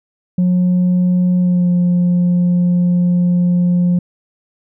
sine tone with pitch glide, 180 to 176.91 Hz, F#3 to F3, -47 to +23 cents, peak -8 dBFS, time 0.38-3.99 s, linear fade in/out 5 ms, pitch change -30 cents, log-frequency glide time 1.4-1.69 s, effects tanh soft clip ceiling -9 dBFS

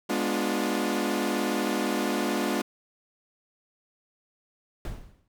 sawtooth chord, G# diminished seventh, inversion none, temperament equal with one note detuned, 207.7 / 246.9 / 293.7 / 354.1 Hz, G#3 / B3 / D4 / F4, 0 / 0 / 0 / +24 cents, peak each -27 dBFS, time 0.09-2.62 s, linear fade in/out 10 ms
brown noise with exponential decay, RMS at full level -30 dBFS, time 4.85-5.28 s, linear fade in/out 1 ms, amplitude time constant 93 ms
effects none

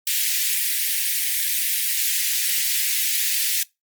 white high-pass noise, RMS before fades -22 dBFS, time 0.07-3.63 s, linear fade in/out 2 ms, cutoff 1800 Hz, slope 48 dB/octave, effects noise-tail reverb RT60 0.2 s tail -23 dB re dry + Opus 24 kbps

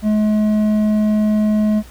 sine tone with hard clipping, 212.9 Hz, G#3, 43 cents sharp, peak -14 dBFS, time 0.02-1.83 s, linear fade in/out 50 ms, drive 6 dB, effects added 60 Hz sine -38 dBFS peak until 1.9 s + pink hiss -44 dBFS RMS until 1.9 s

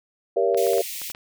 sine chord, G diminished seventh, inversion none, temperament just, 392 / 470.4 / 564.5 / 677.4 Hz, G4 / Bb4 / Db5 / Fb5, 0 / +16 / +31 / +47 cents, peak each -23 / -22 / -24 / -25 dBFS, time 0.36-0.82 s, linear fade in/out 10 ms
clicks, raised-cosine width 0.3 ms, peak -21 dBFS, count 7, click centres 0.546 / 0.668 / 0.734 / 0.782 / 1.017 / 1.101 / 1.149 s
white high-pass noise, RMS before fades -33 dBFS, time 0.57-1.12 s, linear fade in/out 5 ms, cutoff 1900 Hz, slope 96 dB/octave
effects none

